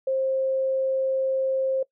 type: tone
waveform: sine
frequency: 530 Hz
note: C5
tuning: 22 cents sharp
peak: -21 dBFS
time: 0.07-1.83 s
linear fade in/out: 5 ms
effects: noise-tail reverb RT60 0.1 s tail -22 dB re dry